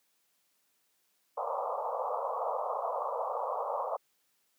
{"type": "band-pass noise", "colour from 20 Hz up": "pink", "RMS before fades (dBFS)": -34, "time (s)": [1.37, 3.97], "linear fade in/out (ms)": 10, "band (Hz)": [480, 1200], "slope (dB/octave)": 96, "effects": ["white hiss -74 dBFS RMS until 4.58 s", "high-pass 150 Hz 12 dB/octave"]}